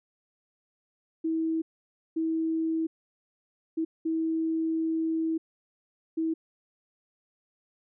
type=tone bursts at uneven times; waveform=sine; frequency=323.2 Hz; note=E4; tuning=34 cents flat; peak=-25 dBFS; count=5; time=1.24-1.62 / 2.16-2.87 / 3.77-3.85 / 4.05-5.38 / 6.17-6.34 s; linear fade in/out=10 ms; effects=none